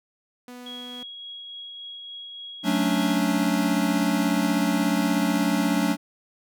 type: tone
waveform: sawtooth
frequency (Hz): 246.9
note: B3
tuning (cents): 0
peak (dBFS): -35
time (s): 0.48-1.03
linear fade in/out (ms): 2
type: tone with tremolo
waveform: sine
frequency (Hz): 3311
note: G#7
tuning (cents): -6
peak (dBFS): -35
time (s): 0.66-3.18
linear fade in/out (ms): 5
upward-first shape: triangle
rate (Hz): 3.5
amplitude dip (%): 25
type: chord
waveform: square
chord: D major seventh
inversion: first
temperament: equal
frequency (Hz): 185 / 220 / 277.2 / 293.7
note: F#3 / A3 / C#4 / D4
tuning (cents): 0 / 0 / 0 / 0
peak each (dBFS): -27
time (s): 2.63-5.97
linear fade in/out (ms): 50
effects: none